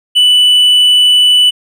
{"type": "tone", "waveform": "triangle", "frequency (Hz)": 2976, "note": "F#7", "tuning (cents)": 9, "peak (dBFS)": -3, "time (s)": [0.15, 1.51], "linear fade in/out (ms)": 20, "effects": []}